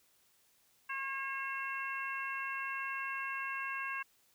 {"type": "harmonic tone", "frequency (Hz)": 541, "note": "C#5", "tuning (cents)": -42, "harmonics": [2, 3, 4, 5], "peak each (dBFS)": [-41, -40, -45, -42], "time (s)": [0.89, 4.03], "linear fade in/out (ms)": 10, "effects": ["white hiss -70 dBFS RMS until 4.34 s"]}